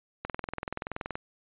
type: click train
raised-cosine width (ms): 0.5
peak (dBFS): -18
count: 20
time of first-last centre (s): 0.25-1.155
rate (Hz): 21
effects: resampled to 8000 Hz